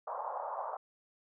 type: band-pass noise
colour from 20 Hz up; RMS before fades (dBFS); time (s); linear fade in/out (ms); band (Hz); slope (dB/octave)
white; -39; 0.07-0.77; 5; 560 to 1100; 48
effects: none